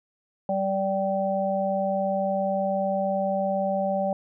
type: harmonic tone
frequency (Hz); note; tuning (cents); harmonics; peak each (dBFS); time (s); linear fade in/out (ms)
194.1; G3; -17; 1 / 3 / 4; -29 / -25 / -28; 0.49-4.13; 2
effects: none